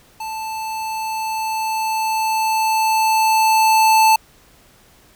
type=tone with level ramp; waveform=square; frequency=880 Hz; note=A5; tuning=in tune; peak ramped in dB=-26 to -10 dBFS; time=0.2-4.16 s; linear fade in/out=5 ms; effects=pink hiss -51 dBFS RMS until 5.15 s